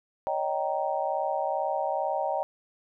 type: chord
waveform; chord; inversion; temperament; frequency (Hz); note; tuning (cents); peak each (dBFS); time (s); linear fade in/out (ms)
sine; Eb dominant seventh; third; just; 560 / 622.3 / 777.8 / 933.4; Db5 / Eb5 / G5 / Bb5; +18 / 0 / -14 / +2; -32 / -31 / -30 / -33; 0.27-2.43; 0
effects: none